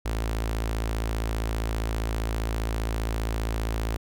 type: tone with notch filter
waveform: sawtooth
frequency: 55.1 Hz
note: A1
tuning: 3 cents sharp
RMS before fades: -28 dBFS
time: 0.05-3.97 s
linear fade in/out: 10 ms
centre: 160 Hz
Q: 1.5
effects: none